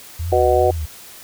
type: tone with vibrato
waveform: sine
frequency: 79.4 Hz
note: D#2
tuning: 36 cents sharp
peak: -21 dBFS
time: 0.19-0.86 s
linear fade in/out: 10 ms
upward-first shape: triangle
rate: 2.5 Hz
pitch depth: 190 cents each way
type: harmonic tone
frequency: 123.47 Hz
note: B2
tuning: in tune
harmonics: 3 / 4 / 5 / 6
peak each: -18 / -18 / -18 / -18 dBFS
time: 0.32-0.71 s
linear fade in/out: 5 ms
effects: white hiss -40 dBFS RMS until 1.23 s